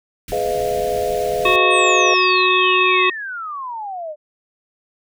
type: band-stop noise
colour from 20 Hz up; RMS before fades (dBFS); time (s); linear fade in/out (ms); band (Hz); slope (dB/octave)
pink; -33; 0.28-1.56; 2; 360 to 1700; 24
type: chord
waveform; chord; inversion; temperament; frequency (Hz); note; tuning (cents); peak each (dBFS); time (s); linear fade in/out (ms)
sine; F half-diminished seventh; first; just; 419.1 / 502.9 / 628.6 / 698.5; Ab4 / Cb5 / Eb5 / F5; +16 / +31 / +18 / 0; -23; 0.32-2.14; 2
type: harmonic tone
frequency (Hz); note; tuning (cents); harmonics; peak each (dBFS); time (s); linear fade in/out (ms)
368.4; F#4; -7; 1 / 3 / 5 / 7 / 9 / 10; -19 / -17 / -26 / -16 / -29 / -24; 1.45-3.1; 5
type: exponential sweep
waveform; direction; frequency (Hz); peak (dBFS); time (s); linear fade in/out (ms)
sine; down; 8860 to 587.3; -25; 1.7-4.16; 50
effects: none